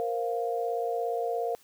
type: chord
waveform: sine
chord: Bb suspended second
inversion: none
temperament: equal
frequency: 466.2 / 523.3 / 698.5 Hz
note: Bb4 / C5 / F5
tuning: 0 / 0 / 0 cents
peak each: -30 / -36 / -31 dBFS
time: 0-1.55 s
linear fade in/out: 0 ms
effects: white hiss -60 dBFS RMS until 1.63 s